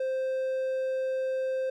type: tone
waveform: triangle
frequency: 523.3 Hz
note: C5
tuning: in tune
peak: -25 dBFS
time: 0-1.7 s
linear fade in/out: 5 ms
effects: none